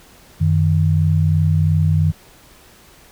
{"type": "tone pair together", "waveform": "sine", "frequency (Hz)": [92.5, 155.42], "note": ["F#2", "D#3"], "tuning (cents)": [0, -2], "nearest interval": "major sixth", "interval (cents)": 898, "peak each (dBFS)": -15, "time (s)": [0.4, 2.12], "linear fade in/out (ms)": 20, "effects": ["pink hiss -47 dBFS RMS until 3.11 s"]}